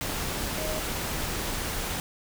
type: tone in noise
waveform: sine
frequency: 622.3 Hz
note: D#5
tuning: in tune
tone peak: -33 dBFS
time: 0.58-0.79 s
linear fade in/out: 0 ms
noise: pink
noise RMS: -31 dBFS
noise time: 0.01-2 s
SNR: -5 dB
effects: none